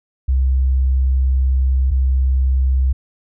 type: tone pair in turn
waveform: sine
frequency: 65.41 / 65.41 Hz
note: C2 / C2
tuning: 0 / 0 cents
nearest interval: unison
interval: 0 cents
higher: neither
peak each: -12 dBFS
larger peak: neither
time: 0.28-1.91 / 1.91-2.93 s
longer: first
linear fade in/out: 10 ms
effects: none